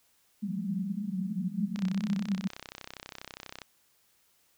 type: band-pass noise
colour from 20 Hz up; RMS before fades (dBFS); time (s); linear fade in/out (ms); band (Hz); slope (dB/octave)
white; -32; 0.42-2.48; 10; 180 to 210; 96
type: click train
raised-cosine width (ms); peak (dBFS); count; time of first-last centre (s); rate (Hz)
0.2; -23; 61; 1.76-3.618; 32.3
effects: white hiss -68 dBFS RMS until 4.57 s